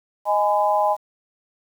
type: chord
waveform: sine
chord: G# minor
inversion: second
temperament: equal with one note detuned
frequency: 622.3 / 830.6 / 1009.7 Hz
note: D#5 / G#5 / B5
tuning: 0 / 0 / +38 cents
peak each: -21 / -19 / -23 dBFS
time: 0.25-0.97 s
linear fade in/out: 50 ms
effects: 8-bit